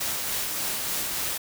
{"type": "noise with tremolo", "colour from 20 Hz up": "white", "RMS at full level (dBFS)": -28, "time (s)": [0, 1.38], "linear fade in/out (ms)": 10, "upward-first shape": "sine", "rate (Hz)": 3.4, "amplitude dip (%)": 25, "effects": []}